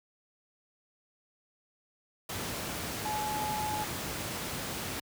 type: tone in noise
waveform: sine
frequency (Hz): 850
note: G#5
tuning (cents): +40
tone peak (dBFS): -32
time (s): 3.05-3.84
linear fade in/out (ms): 5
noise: pink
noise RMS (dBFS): -36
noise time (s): 2.29-5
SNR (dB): +1
effects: high-pass 80 Hz 12 dB/octave